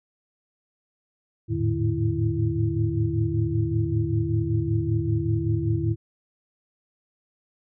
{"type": "tone cluster", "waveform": "sine", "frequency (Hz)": [82.6, 106.7, 111.9, 150, 332.8], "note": ["E2", "G#2", "A2", "D3", "E4"], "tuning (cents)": [4, 47, 30, 37, 17], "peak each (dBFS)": [-31, -26, -26, -29, -28], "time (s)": [1.48, 5.96], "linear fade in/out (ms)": 50, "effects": []}